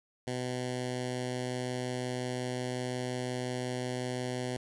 10% pulse tone with notch filter, 125.6 Hz, B2, 30 cents sharp, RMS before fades -35 dBFS, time 0.27-4.57 s, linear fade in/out 5 ms, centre 1200 Hz, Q 1.4, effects resampled to 24000 Hz

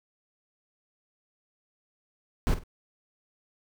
brown noise with echo, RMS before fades -23 dBFS, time 2.47-2.54 s, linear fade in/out 0 ms, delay 48 ms, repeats 2, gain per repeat -12 dB, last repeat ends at 2.636 s, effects none

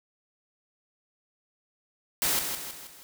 white noise with echo, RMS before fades -26 dBFS, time 2.22-2.39 s, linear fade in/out 0 ms, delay 160 ms, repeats 4, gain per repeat -6 dB, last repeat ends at 3.03 s, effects none

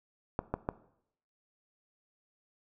clicks, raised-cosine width 1 ms, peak -16 dBFS, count 3, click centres 0.391 / 0.54 / 0.689 s, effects noise-tail reverb RT60 0.7 s tail -17 dB re dry

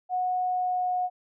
sine tone with pitch glide, 732 to 727.4 Hz, F#5 to F#5, -19 to -30 cents, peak -24 dBFS, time 0.09-1.1 s, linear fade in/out 50 ms, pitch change -11 cents, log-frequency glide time 0.41-0.94 s, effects none

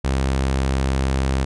sawtooth tone, 66.6 Hz, C2, 31 cents sharp, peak -14 dBFS, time 0.04-1.45 s, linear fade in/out 10 ms, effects resampled to 22050 Hz

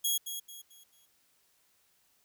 10% pulse tone with echo, 3313 Hz, G#7, 5 cents flat, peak -19 dBFS, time 0.04-0.18 s, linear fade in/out 10 ms, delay 220 ms, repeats 4, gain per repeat -9 dB, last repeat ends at 1.06 s, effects white hiss -70 dBFS RMS until 2.24 s

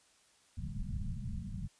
pink low-pass noise, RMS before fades -39 dBFS, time 0.57-1.68 s, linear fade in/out 10 ms, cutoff 220 Hz, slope 96 dB/octave, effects white hiss -67 dBFS RMS until 1.79 s + resampled to 22050 Hz

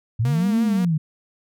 sine linear two-way sweep, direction up then down, 103.83 to 232.6 to 149.2 Hz, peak -17 dBFS, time 0.19-0.98 s, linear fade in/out 10 ms, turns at 0.58 s
sawtooth tone with vibrato, 231.5 Hz, A#3, 12 cents flat, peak -25 dBFS, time 0.25-0.85 s, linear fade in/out 2 ms, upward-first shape sine, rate 5.7 Hz, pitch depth 48 cents each way
effects none

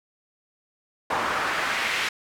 pink noise with band-pass filter sweep, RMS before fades -26 dBFS, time 1.1-2.09 s, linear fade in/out 5 ms, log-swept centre 1000 to 2400 Hz, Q 1.5, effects none

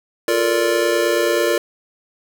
square chord, Bb major seventh, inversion second, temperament just, 349.6 / 437 / 466.2 / 582.7 Hz, F4 / A4 / Bb4 / D5, +2 / -12 / 0 / -14 cents, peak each -21 / -26 / -21 / -21 dBFS, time 0.28-1.58 s, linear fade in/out 2 ms, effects none

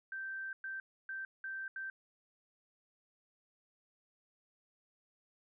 sine tone bursts at uneven times, 1561 Hz, G6, 8 cents flat, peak -39 dBFS, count 5, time 0.12-0.53 / 0.64-0.8 / 1.09-1.25 / 1.44-1.68 / 1.76-1.9 s, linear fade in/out 2 ms, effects none

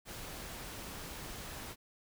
pink noise, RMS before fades -45 dBFS, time 0.05-1.76 s, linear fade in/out 50 ms, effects none

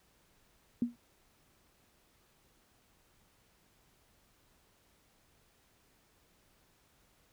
sine tone with exponential decay, 238.9 Hz, A#3, 43 cents sharp, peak -24 dBFS, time 0.82-0.96 s, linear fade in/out 2 ms, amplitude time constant 30 ms, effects pink hiss -69 dBFS RMS until 7.32 s

